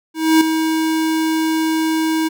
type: tone with ADSR envelope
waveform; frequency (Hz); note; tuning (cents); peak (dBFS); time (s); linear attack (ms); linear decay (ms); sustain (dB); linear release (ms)
square; 319.1; D#4; +44; -8; 0.14-2.29; 270; 4; -8; 18
effects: none